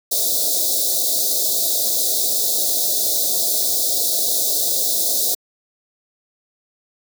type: band-stop noise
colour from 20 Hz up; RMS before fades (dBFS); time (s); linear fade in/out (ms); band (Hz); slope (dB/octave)
white; -19; 0.11-5.35; 10; 730 to 3600; 96
effects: high-pass 400 Hz 12 dB/octave